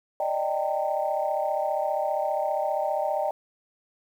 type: chord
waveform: sine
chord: Eb major seventh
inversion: third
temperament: equal with one note detuned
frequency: 587.3 / 622.3 / 784 / 911.6 Hz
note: D5 / Eb5 / G5 / Bb5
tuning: 0 / 0 / 0 / -39 cents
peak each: -29 / -28 / -28 / -33 dBFS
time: 0.2-3.31 s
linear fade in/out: 2 ms
effects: tanh soft clip ceiling -13 dBFS + 9-bit